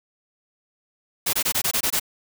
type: noise bursts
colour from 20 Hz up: white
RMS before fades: -22 dBFS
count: 8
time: 1.26-1.998 s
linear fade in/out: 10 ms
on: 73 ms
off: 22 ms
effects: none